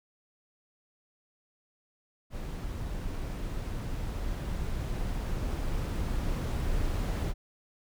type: noise with level ramp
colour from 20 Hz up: brown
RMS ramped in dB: -36 to -29 dBFS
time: 2.3-7.34 s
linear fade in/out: 50 ms
effects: none